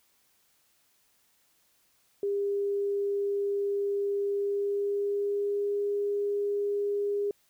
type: tone with pitch glide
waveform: sine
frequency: 402.1 to 407 Hz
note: G4 to G#4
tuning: +44 to -35 cents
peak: -26 dBFS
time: 2.23-7.31 s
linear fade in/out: 2 ms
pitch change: +21 cents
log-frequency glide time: 4.29-5.8 s
effects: white hiss -68 dBFS RMS until 7.49 s